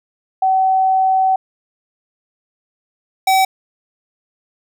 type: tone pair in turn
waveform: sine / square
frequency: 760 / 763.7 Hz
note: F#5 / G5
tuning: +46 / -45 cents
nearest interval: unison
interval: 9 cents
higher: second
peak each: -11 dBFS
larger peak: neither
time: 0.42-1.36 / 3.27-3.45 s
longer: first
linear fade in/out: 5 ms
effects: none